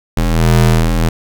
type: ring-modulated tone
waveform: 30% pulse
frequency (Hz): 81.9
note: E2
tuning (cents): -11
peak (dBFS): -3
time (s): 0.17-1.09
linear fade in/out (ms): 5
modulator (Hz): 40.2
effects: none